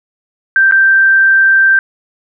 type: tone with dropouts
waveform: sine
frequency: 1568 Hz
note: G6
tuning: in tune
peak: -5 dBFS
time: 0.56-1.79 s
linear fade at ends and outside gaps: 1 ms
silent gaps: 0.712-0.722 s
effects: none